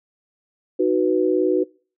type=chord; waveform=sine; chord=B major; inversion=first; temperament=equal; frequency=311.1 / 370 / 493.9 Hz; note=D#4 / F#4 / B4; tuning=0 / 0 / 0 cents; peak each=-22 / -18 / -22 dBFS; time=0.79-1.64 s; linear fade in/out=10 ms; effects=noise-tail reverb RT60 0.4 s tail -25 dB re dry